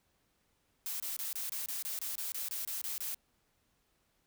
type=noise bursts; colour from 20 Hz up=blue; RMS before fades=-38 dBFS; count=14; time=0.86-3.145 s; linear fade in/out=0 ms; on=140 ms; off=25 ms; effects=pink hiss -75 dBFS RMS until 4.26 s